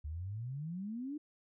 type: exponential sweep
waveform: sine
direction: up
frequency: 71.5 to 308.3 Hz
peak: -38 dBFS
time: 0.04-1.18 s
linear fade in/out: 10 ms
effects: none